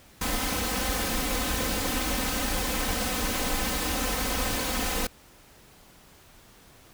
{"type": "noise with comb filter", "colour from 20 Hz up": "pink", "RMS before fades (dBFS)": -28, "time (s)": [0.21, 5.07], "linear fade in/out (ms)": 5, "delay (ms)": 3.9, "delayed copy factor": 1, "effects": ["pink hiss -54 dBFS RMS until 6.93 s"]}